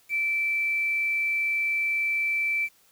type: tone with quantisation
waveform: sine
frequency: 2329 Hz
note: D7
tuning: 15 cents flat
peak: -23 dBFS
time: 0.09-2.69 s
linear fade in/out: 50 ms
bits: 8
effects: white hiss -61 dBFS RMS until 2.91 s